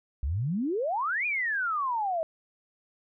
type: exponential two-way sweep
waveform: sine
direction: up then down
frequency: 61.8 to 2489 to 627 Hz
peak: -26 dBFS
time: 0.23-2.23 s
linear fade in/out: 0 ms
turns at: 1.26 s
effects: none